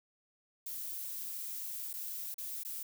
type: noise with dropouts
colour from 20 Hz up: violet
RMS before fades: -41 dBFS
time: 0.66-2.83 s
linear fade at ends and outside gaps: 5 ms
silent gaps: 1.931-1.937 / 2.343-2.381 / 2.635-2.649 s
effects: none